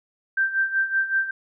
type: tone with tremolo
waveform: sine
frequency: 1568 Hz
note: G6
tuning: in tune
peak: -17 dBFS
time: 0.37-1.31 s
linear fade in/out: 5 ms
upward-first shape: sine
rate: 5.3 Hz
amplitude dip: 75%
effects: none